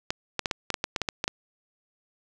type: clicks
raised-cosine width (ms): 0.2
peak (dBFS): -9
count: 12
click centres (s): 0.105 / 0.393 / 0.458 / 0.512 / 0.703 / 0.742 / 0.841 / 0.962 / 1.017 / 1.088 / 1.241 / 1.279
effects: none